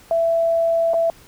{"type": "tone with dropouts", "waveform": "sine", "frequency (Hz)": 665, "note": "E5", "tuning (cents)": 15, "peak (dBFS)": -15, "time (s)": [0.11, 1.1], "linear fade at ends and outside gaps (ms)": 1, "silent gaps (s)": [0.935, 0.941], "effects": ["pink hiss -48 dBFS RMS until 1.27 s"]}